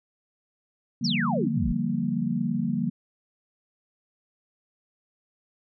sine chord, G minor seventh, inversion second, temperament equal, 146.83 / 174.61 / 196 / 233.1 Hz, D3 / F3 / G3 / Bb3, 0 / 0 / 0 / 0 cents, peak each -32 / -30 / -30 / -27 dBFS, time 1.01-2.9 s, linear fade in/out 10 ms
sine exponential sweep, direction down, 5940 to 41.2 Hz, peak -26 dBFS, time 1.04-1.73 s, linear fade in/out 10 ms
effects none

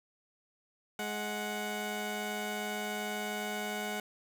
15% pulse tone pair together, 209.9 / 737 Hz, G#3 / F#5, +19 / -7 cents, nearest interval octave + minor seventh, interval 2174 cents, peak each -31 / -31 dBFS, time 0.99-4 s, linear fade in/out 2 ms, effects none

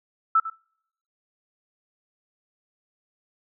sine tone with echo, 1318.5 Hz, E6, in tune, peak -15 dBFS, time 0.35-0.4 s, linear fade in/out 5 ms, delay 100 ms, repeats 1, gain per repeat -14 dB, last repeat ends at 0.5 s, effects noise-tail reverb RT60 0.7 s tail -26 dB re dry

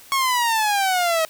sawtooth exponential sweep, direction down, 1105 to 633 Hz, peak -14 dBFS, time 0.12-1.25 s, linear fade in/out 0 ms, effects white hiss -46 dBFS RMS until 1.29 s

